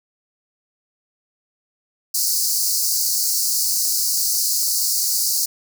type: high-pass noise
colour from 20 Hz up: pink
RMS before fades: -20 dBFS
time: 2.14-5.46 s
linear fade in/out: 10 ms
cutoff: 4400 Hz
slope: 96 dB/octave
effects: none